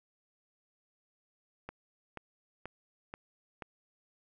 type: click train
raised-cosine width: 0.5 ms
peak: -26 dBFS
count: 5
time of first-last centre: 1.69-3.622 s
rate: 2.07 Hz
effects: none